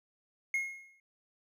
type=tone with exponential decay; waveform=triangle; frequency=2156 Hz; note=C#7; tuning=49 cents flat; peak=-25 dBFS; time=0.54-1 s; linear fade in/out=2 ms; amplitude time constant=100 ms; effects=none